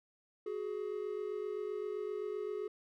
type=tone pair together; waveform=triangle; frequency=372.9 / 420.6 Hz; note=F#4 / G#4; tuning=+14 / +22 cents; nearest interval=major second; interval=208 cents; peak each=-39 / -36 dBFS; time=0.46-2.68 s; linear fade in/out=5 ms; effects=none